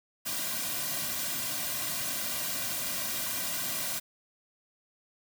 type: noise with comb filter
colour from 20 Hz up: white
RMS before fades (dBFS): -33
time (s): 0.25-4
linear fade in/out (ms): 20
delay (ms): 2.3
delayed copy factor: -1
effects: none

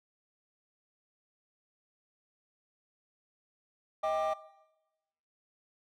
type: tone cluster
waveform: triangle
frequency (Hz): 631 / 791 / 1188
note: D#5 / G5 / D6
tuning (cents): +24 / +15 / +20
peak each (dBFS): -28 / -31 / -32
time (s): 4.03-4.34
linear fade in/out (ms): 10
effects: noise-tail reverb RT60 1.0 s tail -20 dB re dry + tanh soft clip ceiling -22 dBFS

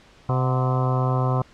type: harmonic tone with a mistuned harmonic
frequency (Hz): 129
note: C3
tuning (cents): -24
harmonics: 1 / 2 / 3 / 4 / 5 / 6 / 7 / 8 / 9 / 10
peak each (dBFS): -20 / -32 / -32 / -31 / -34 / -31 / -37 / -30 / -36 / -36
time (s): 0.29-1.42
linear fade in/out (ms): 2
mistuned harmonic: 6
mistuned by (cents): -72
effects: pink hiss -52 dBFS RMS until 1.53 s + low-pass 5000 Hz 12 dB/octave

